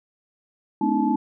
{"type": "tone cluster", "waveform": "sine", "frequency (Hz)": [214.7, 252, 287.9, 314.4, 866], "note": ["A3", "B3", "D4", "D#4", "A5"], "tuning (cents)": [-42, 35, -34, 18, -28], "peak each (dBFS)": -25, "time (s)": [0.81, 1.16], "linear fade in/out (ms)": 5, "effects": []}